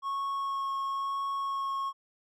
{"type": "tone with vibrato", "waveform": "triangle", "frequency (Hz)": 1097, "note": "C#6", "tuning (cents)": -18, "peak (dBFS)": -28, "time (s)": [0.02, 1.93], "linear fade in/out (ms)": 50, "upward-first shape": "sine", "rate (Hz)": 1, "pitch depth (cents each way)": 9, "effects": []}